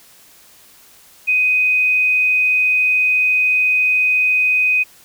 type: tone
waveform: sine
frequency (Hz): 2503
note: D#7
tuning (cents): +10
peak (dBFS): -12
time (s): 1.27-4.84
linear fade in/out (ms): 20
effects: white hiss -47 dBFS RMS until 5.04 s